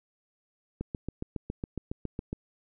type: click train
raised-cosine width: 3 ms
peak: -20 dBFS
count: 12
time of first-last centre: 0.81-2.329 s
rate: 7.24 Hz
effects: none